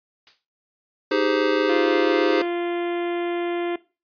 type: noise with exponential decay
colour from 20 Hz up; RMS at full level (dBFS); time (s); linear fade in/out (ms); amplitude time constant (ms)
blue; -37; 0.27-0.45; 0; 38
type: chord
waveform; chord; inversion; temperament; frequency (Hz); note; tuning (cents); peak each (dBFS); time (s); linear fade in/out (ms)
square; Ab major seventh; second; just; 311.5 / 389.3 / 415.3 / 519.1; Eb4 / G4 / Ab4 / C5; +2 / -12 / 0 / -14; -25; 1.11-2.42; 5
type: harmonic tone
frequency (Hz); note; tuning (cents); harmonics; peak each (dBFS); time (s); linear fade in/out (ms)
346.9; F4; -12; 1 / 2 / 3 / 4 / 5 / 6 / 7 / 8 / 9 / 10; -23 / -31 / -39 / -41 / -40 / -39 / -43 / -46 / -45 / -48; 1.69-3.76; 5
effects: noise-tail reverb RT60 0.3 s tail -19 dB re dry + resampled to 11025 Hz